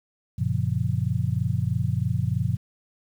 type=chord; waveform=sine; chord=Gb major seventh; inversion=none; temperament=just; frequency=92.5 / 115.62 / 138.75 / 173.43 Hz; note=Gb2 / Bb2 / Db3 / F3; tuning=0 / -14 / +2 / -12 cents; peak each=-28 / -25 / -28 / -30 dBFS; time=0.38-2.57 s; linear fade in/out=10 ms; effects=9-bit

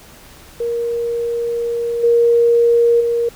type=tone with level steps; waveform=sine; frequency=470 Hz; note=A#4; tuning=14 cents sharp; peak=-17 / -9 / -14 dBFS; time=0.6-3.29 s; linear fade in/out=5 ms; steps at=2.03 / 3 s; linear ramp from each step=10 ms; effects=pink hiss -42 dBFS RMS until 3.35 s

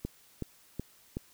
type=click train; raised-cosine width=3 ms; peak=-21 dBFS; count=4; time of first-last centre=0.05-1.169 s; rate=2.68 Hz; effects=white hiss -61 dBFS RMS until 1.33 s

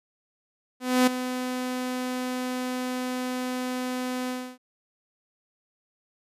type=tone with ADSR envelope; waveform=sawtooth; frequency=252.7 Hz; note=B3; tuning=40 cents sharp; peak=-12 dBFS; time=0.8-4.58 s; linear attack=270 ms; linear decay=9 ms; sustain=-12 dB; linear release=290 ms; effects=resampled to 32000 Hz

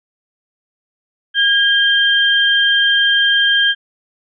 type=tone pair together; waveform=sine; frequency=1626 / 3163 Hz; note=G#6 / G7; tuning=-37 / +15 cents; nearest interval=octave; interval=1152 cents; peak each=-13 dBFS; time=1.34-3.75 s; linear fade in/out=50 ms; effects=none

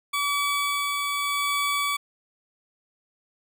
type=tone with tremolo; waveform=20% pulse; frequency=1144 Hz; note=D6; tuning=46 cents flat; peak=-18 dBFS; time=0.13-1.97 s; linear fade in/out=10 ms; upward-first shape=sine; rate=0.83 Hz; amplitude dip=25%; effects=none

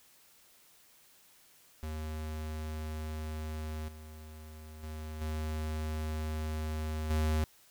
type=tone with level steps; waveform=square; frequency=77.78 Hz; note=D#2; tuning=in tune; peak=-37 / -47 / -40 / -34 / -28 dBFS; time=1.83-7.44 s; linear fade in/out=0 ms; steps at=3.88 / 4.83 / 5.21 / 7.1 s; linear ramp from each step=5 ms; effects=white hiss -62 dBFS RMS until 7.7 s

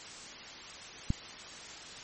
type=click; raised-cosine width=5 ms; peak=-15 dBFS; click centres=1.104 s; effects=white hiss -46 dBFS RMS until 2.03 s + MP3 32 kbps

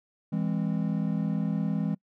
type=chord; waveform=triangle; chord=E augmented; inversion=none; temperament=equal with one note detuned; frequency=164.81 / 204.4 / 261.6 Hz; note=E3 / G#3 / B#3; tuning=0 / -27 / 0 cents; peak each=-27 / -27 / -32 dBFS; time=0.32-1.95 s; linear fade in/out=10 ms; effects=noise-tail reverb RT60 0.1 s tail -25 dB re dry

